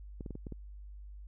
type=clicks; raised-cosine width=3 ms; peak=-29 dBFS; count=6; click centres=0.208 / 0.262 / 0.307 / 0.354 / 0.468 / 0.523 s; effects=added 50 Hz sine -45 dBFS peak until 1.27 s